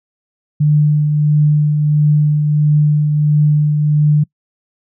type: tone with tremolo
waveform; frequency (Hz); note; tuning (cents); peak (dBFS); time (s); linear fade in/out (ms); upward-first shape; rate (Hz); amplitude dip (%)
sine; 149.6; D3; +32; -7; 0.6-4.24; 10; triangle; 1.5; 40
effects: noise-tail reverb RT60 0.1 s tail -25 dB re dry